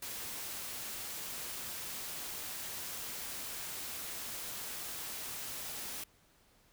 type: noise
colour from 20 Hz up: white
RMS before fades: -42 dBFS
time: 0.02-6.04 s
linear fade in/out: 5 ms
effects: pink hiss -67 dBFS RMS until 6.72 s